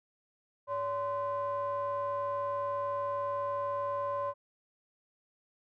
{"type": "ring-modulated tone", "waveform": "triangle", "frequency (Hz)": 233.1, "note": "A#3", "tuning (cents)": 0, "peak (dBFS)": -26, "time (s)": [0.67, 4.34], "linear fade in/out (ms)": 50, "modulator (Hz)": 802, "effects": []}